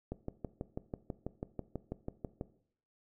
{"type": "click train", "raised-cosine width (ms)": 2, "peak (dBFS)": -24, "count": 15, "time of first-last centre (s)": [0.12, 2.411], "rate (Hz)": 6.11, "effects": ["noise-tail reverb RT60 0.6 s tail -17 dB re dry"]}